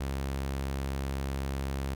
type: tone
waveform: sawtooth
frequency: 68 Hz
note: C#2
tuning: 33 cents flat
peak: -27 dBFS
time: 0-1.95 s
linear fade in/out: 10 ms
effects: none